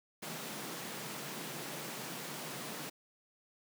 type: high-pass noise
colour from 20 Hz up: pink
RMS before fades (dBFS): -43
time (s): 0.22-2.9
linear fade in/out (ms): 10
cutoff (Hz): 130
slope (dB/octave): 96
effects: none